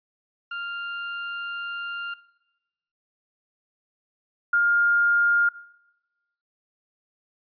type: tone pair in turn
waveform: 35% pulse / sine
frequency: 1396.9 / 1409.9 Hz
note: F6 / F6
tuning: 0 / +16 cents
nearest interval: unison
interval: 16 cents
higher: second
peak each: -28 / -17 dBFS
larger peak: second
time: 0.51-2.14 / 4.53-5.49 s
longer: first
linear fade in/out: 5 ms
effects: noise-tail reverb RT60 1.0 s tail -19 dB re dry + resampled to 11025 Hz